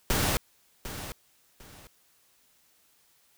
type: noise with echo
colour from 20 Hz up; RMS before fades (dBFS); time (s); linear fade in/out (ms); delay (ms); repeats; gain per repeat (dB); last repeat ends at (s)
pink; -26; 0.1-0.37; 0; 750; 2; -12; 1.87
effects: white hiss -65 dBFS RMS until 3.37 s